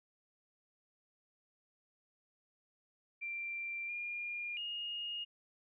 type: tone with pitch steps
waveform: sine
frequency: 2362 / 2413 / 2855 Hz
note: D7 / D7 / F7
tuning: +9 / +46 / +37 cents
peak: -38 dBFS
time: 3.21-5.25 s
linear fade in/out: 20 ms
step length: 680 ms
effects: none